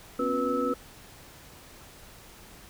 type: tone cluster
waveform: sine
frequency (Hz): 247.5 / 272.4 / 361.5 / 489.8 / 1303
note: B3 / C#4 / F#4 / B4 / E6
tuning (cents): +4 / -30 / -40 / -14 / -20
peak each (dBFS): -34 / -30 / -35 / -29 / -31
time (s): 0.19-0.74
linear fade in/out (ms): 5
effects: pink hiss -50 dBFS RMS until 2.69 s